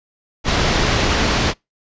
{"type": "low-pass noise", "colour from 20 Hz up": "pink", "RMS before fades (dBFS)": -17, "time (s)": [0.44, 1.54], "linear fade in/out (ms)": 50, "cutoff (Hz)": 5900, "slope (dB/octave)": 24, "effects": ["noise-tail reverb RT60 0.2 s tail -26 dB re dry", "resampled to 16000 Hz"]}